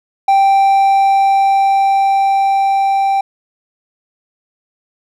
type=tone with level ramp; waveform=triangle; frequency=784 Hz; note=G5; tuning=in tune; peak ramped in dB=-5 to -9 dBFS; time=0.28-3.21 s; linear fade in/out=5 ms; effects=none